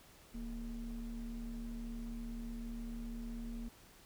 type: ring-modulated tone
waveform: triangle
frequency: 98 Hz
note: G2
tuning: in tune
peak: -35 dBFS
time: 0.34-3.69 s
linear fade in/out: 10 ms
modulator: 135 Hz
effects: tanh soft clip ceiling -31 dBFS + pink hiss -61 dBFS RMS until 4.05 s